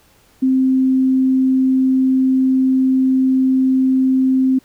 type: tone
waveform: sine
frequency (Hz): 261.6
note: C4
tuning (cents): 0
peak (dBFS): -11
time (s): 0.42-4.59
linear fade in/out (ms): 10
effects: pink hiss -53 dBFS RMS until 4.64 s